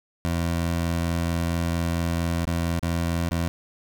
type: tone with dropouts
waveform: 20% pulse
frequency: 84.4 Hz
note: E2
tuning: 41 cents sharp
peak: -18 dBFS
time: 0.25-3.48 s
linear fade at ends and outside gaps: 0 ms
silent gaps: 2.453-2.471 / 2.794-2.828 / 3.29-3.311 s
effects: none